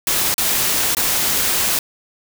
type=noise with dropouts; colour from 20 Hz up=white; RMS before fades=-18 dBFS; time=0.07-1.79 s; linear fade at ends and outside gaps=2 ms; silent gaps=0.342-0.38 / 0.949-0.968 s; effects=none